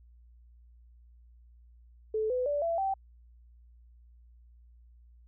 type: tone with pitch steps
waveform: sine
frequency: 435 / 502.6 / 580.7 / 670.9 / 775.1 Hz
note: A4 / B4 / D5 / E5 / G5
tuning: -20 / +30 / -20 / +30 / -20 cents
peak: -27 dBFS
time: 2.14-2.94 s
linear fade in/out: 5 ms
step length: 160 ms
effects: added 59 Hz sine -54 dBFS peak until 5.27 s